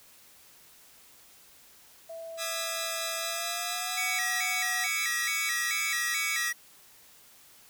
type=tone with pitch glide; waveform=sine; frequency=659.3 to 735.8 Hz; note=E5 to F#5; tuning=0 to -10 cents; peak=-38 dBFS; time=2.09-4.87 s; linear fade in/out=10 ms; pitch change=+190 cents; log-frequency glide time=3.18-3.95 s
type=chord; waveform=10% pulse; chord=E major seventh; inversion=third; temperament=equal with one note detuned; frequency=1216.1 / 1318.5 / 1661.2 / 1975.5 Hz; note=D#6 / E6 / G#6 / B6; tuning=-40 / 0 / 0 / 0 cents; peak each=-29 dBFS; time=2.37-6.53 s; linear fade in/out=50 ms
type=tone with vibrato; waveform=square; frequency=2076 Hz; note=C7; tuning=14 cents flat; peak=-30 dBFS; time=3.97-6.53 s; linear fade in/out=10 ms; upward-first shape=square; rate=2.3 Hz; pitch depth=140 cents each way
effects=white hiss -56 dBFS RMS until 7.69 s